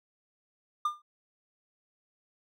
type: tone with exponential decay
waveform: triangle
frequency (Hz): 1202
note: D6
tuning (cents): +40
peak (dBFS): -21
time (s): 0.85-1.02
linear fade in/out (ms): 5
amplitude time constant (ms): 35
effects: none